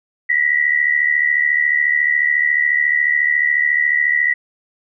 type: tone pair together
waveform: sine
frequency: 1901.4 / 1975.5 Hz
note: A#6 / B6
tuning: +34 / 0 cents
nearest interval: minor second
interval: 66 cents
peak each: -17 / -15 dBFS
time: 0.29-4.34 s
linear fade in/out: 10 ms
effects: none